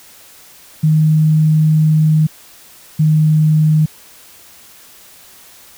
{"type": "tone pair in turn", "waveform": "sine", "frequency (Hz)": [155.56, 154.85], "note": ["D#3", "D#3"], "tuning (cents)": [0, -8], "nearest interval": "unison", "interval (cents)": 8, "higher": "first", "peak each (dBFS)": -8, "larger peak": "neither", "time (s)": [[0.83, 2.27], [2.99, 3.86]], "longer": "first", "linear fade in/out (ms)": 10, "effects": ["white hiss -42 dBFS RMS until 5.77 s"]}